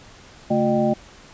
sine tone cluster, 140.2 / 222.3 / 355.8 / 606 / 782 Hz, C#3 / A3 / F4 / D#5 / G5, +20 / +18 / +32 / -46 / -4 cents, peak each -28 / -20 / -25 / -21 / -26 dBFS, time 0.5-0.94 s, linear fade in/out 10 ms, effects pink hiss -46 dBFS RMS until 1.33 s + resampled to 16000 Hz

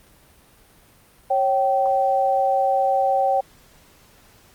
sine tone pair together, 547.8 / 773 Hz, C#5 / G5, -21 / -24 cents, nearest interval tritone, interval 597 cents, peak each -21 / -18 dBFS, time 1.3-3.41 s, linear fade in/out 10 ms, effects pink hiss -53 dBFS RMS until 4.54 s + Opus 32 kbps

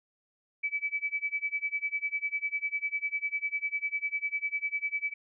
sine tone with tremolo, 2298 Hz, D7, 38 cents flat, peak -26 dBFS, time 0.63-5.14 s, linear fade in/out 10 ms, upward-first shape sine, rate 10 Hz, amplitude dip 95%, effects none

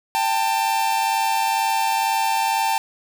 45% pulse tone pair together, 788.9 / 891 Hz, G5 / A5, +11 / +22 cents, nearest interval major second, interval 211 cents, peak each -23 / -20 dBFS, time 0.15-2.78 s, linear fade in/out 0 ms, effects none

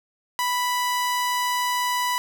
sawtooth tone, 987.8 Hz, B5, in tune, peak -18 dBFS, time 0.39-2.18 s, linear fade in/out 0 ms, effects none

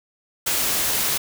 white noise, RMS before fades -22 dBFS, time 0.46-1.18 s, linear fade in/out 10 ms, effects none

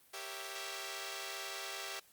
5% pulse chord, G diminished seventh, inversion none, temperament equal, 392 / 466.2 / 554.4 / 659.3 Hz, G4 / Bb4 / Db5 / Fb5, 0 / 0 / 0 / 0 cents, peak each -34 / -39 / -37 / -34 dBFS, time 0.13-2 s, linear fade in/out 10 ms, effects white hiss -65 dBFS RMS until 2.12 s + Opus 32 kbps

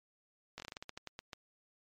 slowing click train, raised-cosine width 0.2 ms, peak -26 dBFS, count 13, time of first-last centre 0.58-1.332 s, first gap 19 ms, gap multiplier 1.2, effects MP3 64 kbps

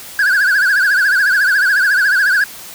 triangle tone with vibrato, 1568 Hz, G6, in tune, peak -8 dBFS, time 0.19-2.44 s, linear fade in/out 2 ms, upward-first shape triangle, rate 14 Hz, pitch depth 160 cents each way, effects white hiss -33 dBFS RMS until 2.74 s

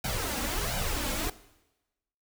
pink noise with flanger, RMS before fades -31 dBFS, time 0.04-1.3 s, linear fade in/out 5 ms, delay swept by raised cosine 1.3 to 3.7 ms, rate 1.4 Hz, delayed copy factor +0.75, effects noise-tail reverb RT60 1.0 s tail -18 dB re dry

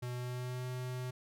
square tone with pitch glide, 123.47 to 126.36 Hz, B2 to B2, 0 to +40 cents, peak -38 dBFS, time 0.02-1.11 s, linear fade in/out 10 ms, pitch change +40 cents, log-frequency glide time 0.13-0.67 s, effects none

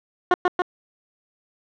15% pulse tone with echo, 360 Hz, F#4, 47 cents flat, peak -7 dBFS, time 0.31-0.34 s, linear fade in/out 2 ms, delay 140 ms, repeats 2, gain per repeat -2 dB, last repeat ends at 0.62 s, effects low-pass 2000 Hz 12 dB/octave

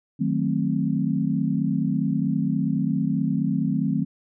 sine chord, D# diminished seventh, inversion none, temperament equal with one note detuned, 155.56 / 185 / 220 / 263.3 Hz, D#3 / F#3 / A3 / C4, 0 / 0 / 0 / +11 cents, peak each -26 dBFS, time 0.19-4.05 s, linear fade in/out 20 ms, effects none

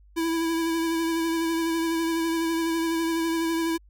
square tone with vibrato, 329.6 Hz, E4, in tune, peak -24 dBFS, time 0.16-3.78 s, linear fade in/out 20 ms, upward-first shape sine, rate 12 Hz, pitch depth 23 cents each way, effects added 50 Hz sine -51 dBFS peak until 3.89 s

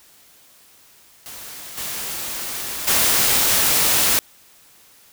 white noise with level steps, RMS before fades -36 / -28 / -17 dBFS, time 1.26-4.19 s, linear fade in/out 0 ms, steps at 1.77 / 2.87 s, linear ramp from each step 10 ms, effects white hiss -51 dBFS RMS until 5.12 s

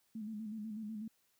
sine tone with vibrato, 215.9 Hz, A3, 33 cents flat, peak -40 dBFS, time 0.15-1.08 s, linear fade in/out 5 ms, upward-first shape square, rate 8.1 Hz, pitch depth 53 cents each way, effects white hiss -75 dBFS RMS until 1.39 s

